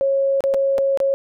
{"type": "tone with dropouts", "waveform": "sine", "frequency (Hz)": 547, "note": "C#5", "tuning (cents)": -23, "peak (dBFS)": -15, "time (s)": [0.01, 1.14], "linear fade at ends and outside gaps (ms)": 0, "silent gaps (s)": [[0.406, 0.439], [0.539, 0.544], [0.781, 0.786], [0.974, 1.002]], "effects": []}